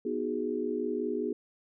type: chord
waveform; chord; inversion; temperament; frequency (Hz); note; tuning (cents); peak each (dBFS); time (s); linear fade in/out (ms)
sine; G# minor seventh; first; equal with one note detuned; 245.7 / 311.1 / 370 / 415.3; B3 / D#4 / F#4 / G#4; -9 / 0 / 0 / 0; -35 / -36 / -35 / -33; 0.05-1.33; 5
effects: none